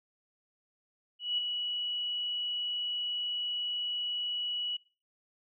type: tone with ADSR envelope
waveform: sine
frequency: 2934 Hz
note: F#7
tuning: 15 cents flat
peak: -26 dBFS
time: 1.19-4.77 s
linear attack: 190 ms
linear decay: 9 ms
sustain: -5 dB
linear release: 9 ms
effects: noise-tail reverb RT60 0.4 s tail -22 dB re dry